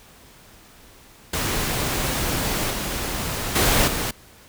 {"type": "noise with level steps", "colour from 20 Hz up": "pink", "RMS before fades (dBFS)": [-24, -27, -18, -25], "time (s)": [1.33, 4.11], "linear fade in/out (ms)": 5, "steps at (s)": [2.7, 3.55, 3.87], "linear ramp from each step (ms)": 10, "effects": ["pink hiss -49 dBFS RMS until 4.48 s"]}